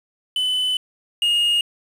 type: tone pair in turn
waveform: triangle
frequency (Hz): 3012 / 2853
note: F#7 / F7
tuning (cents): +30 / +36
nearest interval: minor second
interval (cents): 94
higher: first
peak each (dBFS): -17 / -14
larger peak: second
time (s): 0.36-0.77 / 1.22-1.61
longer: first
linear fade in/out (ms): 2
effects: resampled to 32000 Hz + 7-bit